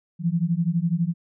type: beating tone pair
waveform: sine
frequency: 163.6 / 175.6 Hz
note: E3 / F3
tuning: -13 / +10 cents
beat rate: 12 Hz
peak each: -23 dBFS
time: 0.19-1.14 s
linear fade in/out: 50 ms
effects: none